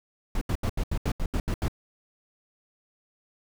brown noise bursts, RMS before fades -26 dBFS, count 10, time 0.35-1.682 s, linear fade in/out 2 ms, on 63 ms, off 78 ms, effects none

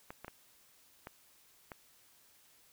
clicks, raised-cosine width 0.5 ms, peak -29 dBFS, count 5, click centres 0.105 / 0.246 / 0.281 / 1.071 / 1.718 s, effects white hiss -65 dBFS RMS until 2.72 s

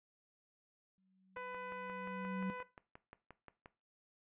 sine tone with exponential growth, 188.7 Hz, F#3, 34 cents sharp, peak -35 dBFS, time 0.98-2.5 s, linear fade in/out 0 ms, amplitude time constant 330 ms
15% pulse tone, 499.9 Hz, B4, 21 cents sharp, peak -37 dBFS, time 1.36-2.63 s, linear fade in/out 5 ms
click train, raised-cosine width 0.5 ms, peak -37 dBFS, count 14, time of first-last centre 1.37-3.659 s, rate 5.68 Hz
effects noise-tail reverb RT60 0.3 s tail -17 dB re dry + resampled to 8000 Hz

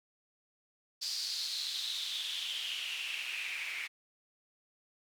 white noise with band-pass filter sweep, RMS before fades -38 dBFS, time 1.01-3.88 s, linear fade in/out 20 ms, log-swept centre 4800 to 2200 Hz, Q 6.1, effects none

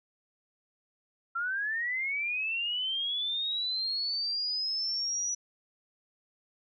sine linear sweep, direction up, 1348 to 5900 Hz, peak -29 dBFS, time 1.35-5.35 s, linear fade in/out 10 ms, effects none

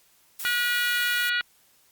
blue noise, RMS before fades -34 dBFS, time 0.39-1.3 s, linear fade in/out 10 ms
harmonic tone, 483.2 Hz, B4, 38 cents flat, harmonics 3 / 4 / 5 / 6 / 7 / 8 / 9, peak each -25 / -30 / -33 / -32 / -36 / -37 / -37 dBFS, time 0.45-1.41 s, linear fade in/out 0 ms
effects white hiss -61 dBFS RMS until 1.91 s + Opus 48 kbps

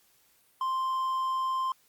triangle tone, 1046.5 Hz, C6, in tune, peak -25 dBFS, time 0.61-1.72 s, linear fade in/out 2 ms, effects white hiss -65 dBFS RMS until 1.88 s + Opus 48 kbps

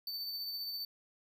square tone with tremolo, 4547 Hz, C#8, 43 cents sharp, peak -37 dBFS, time 0.07-0.85 s, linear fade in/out 2 ms, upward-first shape sine, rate 15 Hz, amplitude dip 30%, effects none

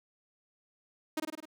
sawtooth tone with echo, 311.4 Hz, D#4, 2 cents sharp, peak -26 dBFS, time 1.17-1.2 s, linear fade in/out 5 ms, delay 51 ms, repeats 5, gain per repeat -3 dB, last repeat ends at 1.455 s, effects none

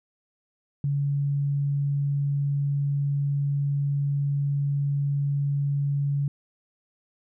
sine tone, 141.7 Hz, C#3, 38 cents sharp, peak -22 dBFS, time 0.84-6.28 s, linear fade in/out 2 ms, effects none

